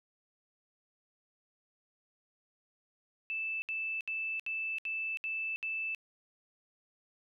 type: tone bursts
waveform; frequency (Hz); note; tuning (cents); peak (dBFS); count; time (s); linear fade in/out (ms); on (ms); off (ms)
sine; 2637; E7; 0; -33; 7; 3.3-5.948; 0; 320; 68
effects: none